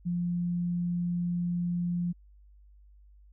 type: tone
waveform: sine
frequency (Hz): 174.61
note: F3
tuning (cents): 0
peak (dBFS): -27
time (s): 0.05-2.13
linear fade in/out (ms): 20
effects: added 50 Hz sine -53 dBFS peak until 3.32 s